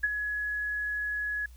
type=tone with ADSR envelope; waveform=sine; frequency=1686 Hz; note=G#6; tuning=26 cents sharp; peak=-21 dBFS; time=0.03-1.46 s; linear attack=11 ms; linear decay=32 ms; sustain=-8 dB; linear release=4 ms; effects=added 60 Hz sine -47 dBFS peak until 1.56 s + white hiss -63 dBFS RMS until 1.56 s